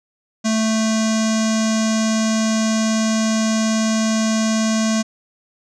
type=tone with low-pass filter; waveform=square; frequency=220.3 Hz; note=A3; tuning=2 cents sharp; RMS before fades=-18 dBFS; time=0.44-5.03 s; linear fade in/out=20 ms; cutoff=6500 Hz; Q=4.4; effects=none